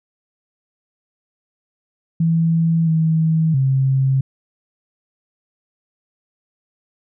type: tone with pitch steps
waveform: sine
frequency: 164.6 / 160.5 / 133.9 Hz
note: E3 / E3 / C3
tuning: -2 / -46 / +40 cents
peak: -13 dBFS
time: 2.2-4.21 s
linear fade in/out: 5 ms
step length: 670 ms
effects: none